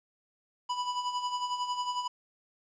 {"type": "tone with tremolo", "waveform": "square", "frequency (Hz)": 987.8, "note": "B5", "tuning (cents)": 0, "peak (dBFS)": -29, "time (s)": [0.69, 2.08], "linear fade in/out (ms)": 10, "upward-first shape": "sine", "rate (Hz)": 11, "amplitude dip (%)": 60, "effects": ["resampled to 16000 Hz", "10-bit"]}